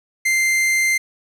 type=tone; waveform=45% pulse; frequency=2089 Hz; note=C7; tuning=3 cents flat; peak=-15 dBFS; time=0.25-0.98 s; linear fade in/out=10 ms; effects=low-pass 12000 Hz 12 dB/octave + 9-bit